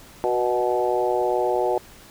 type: harmonic tone with a mistuned harmonic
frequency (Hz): 123.1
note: B2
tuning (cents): -5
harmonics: 3 / 4 / 5 / 6 / 7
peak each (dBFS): -24 / -25 / -26 / -27 / -27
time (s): 0.24-1.78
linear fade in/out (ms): 0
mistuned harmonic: 4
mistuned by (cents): -16
effects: pink hiss -47 dBFS RMS until 2.1 s